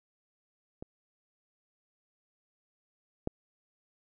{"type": "clicks", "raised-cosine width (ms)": 2, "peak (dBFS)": [-27, -17], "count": 2, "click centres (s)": [0.825, 3.274], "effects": []}